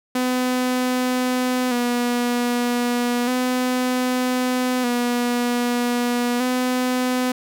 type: tone with vibrato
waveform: sawtooth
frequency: 247.3 Hz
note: B3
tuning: 3 cents sharp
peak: -15 dBFS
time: 0.15-7.32 s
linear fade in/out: 5 ms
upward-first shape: square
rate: 0.32 Hz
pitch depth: 35 cents each way
effects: none